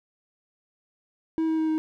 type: tone with pitch steps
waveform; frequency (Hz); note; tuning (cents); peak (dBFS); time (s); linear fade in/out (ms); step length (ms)
triangle; 321.9 / 319.3 / 316.7 / 314.2; E4 / D#4 / D#4 / D#4; -41 / +45 / +31 / +17; -20; 1.38-1.78; 0; 100
effects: none